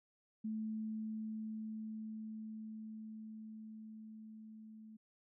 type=tone with level ramp; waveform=sine; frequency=218.2 Hz; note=A3; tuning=14 cents flat; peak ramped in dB=-37 to -52 dBFS; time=0.44-4.97 s; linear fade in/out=10 ms; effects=none